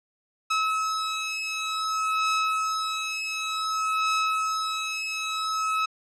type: beating tone pair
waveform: sawtooth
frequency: 1290 / 1290.55 Hz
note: E6 / E6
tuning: -38 / -37 cents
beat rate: 0.55 Hz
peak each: -24 dBFS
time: 0.5-5.86 s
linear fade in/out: 10 ms
effects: low-pass 7000 Hz 12 dB/octave